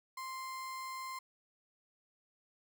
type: tone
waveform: 35% pulse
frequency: 1046.5 Hz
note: C6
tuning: in tune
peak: -39 dBFS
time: 0.17-1.19 s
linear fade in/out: 5 ms
effects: none